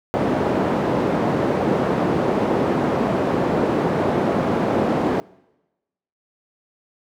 white band-pass noise, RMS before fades -20 dBFS, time 0.14-5.2 s, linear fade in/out 0 ms, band 150 to 520 Hz, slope 12 dB/octave, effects noise-tail reverb RT60 1.0 s tail -24 dB re dry

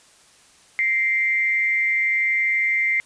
sine tone with amplitude modulation, 2093 Hz, C7, in tune, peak -15 dBFS, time 0.79-3 s, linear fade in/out 0 ms, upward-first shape sine, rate 212 Hz, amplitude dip 55%, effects white hiss -53 dBFS RMS until 3.05 s + resampled to 22050 Hz

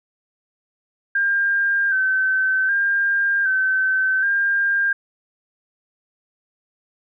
sine tone with vibrato, 1568 Hz, G6, in tune, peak -16 dBFS, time 1.15-4.93 s, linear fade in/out 5 ms, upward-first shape square, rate 0.65 Hz, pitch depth 37 cents each way, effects none

